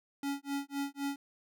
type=tone with tremolo; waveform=square; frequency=280.2 Hz; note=C#4; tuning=19 cents sharp; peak=-32 dBFS; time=0.23-1.16 s; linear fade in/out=2 ms; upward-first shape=sine; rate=3.9 Hz; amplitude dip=100%; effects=none